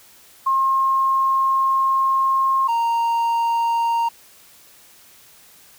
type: tone pair in turn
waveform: sine / triangle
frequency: 1070 / 928.5 Hz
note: C6 / A#5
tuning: +38 / -7 cents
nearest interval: major second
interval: 245 cents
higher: first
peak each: -15 dBFS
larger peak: neither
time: 0.46-2.68 / 2.68-4.09 s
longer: first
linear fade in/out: 10 ms
effects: white hiss -49 dBFS RMS until 5.78 s